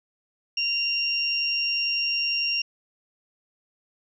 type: tone pair together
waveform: sine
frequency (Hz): 2776 / 5547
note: F7 / F8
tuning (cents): -11 / -13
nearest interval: octave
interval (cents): 1198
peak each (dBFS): -25 / -26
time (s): 0.57-2.62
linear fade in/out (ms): 5
effects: none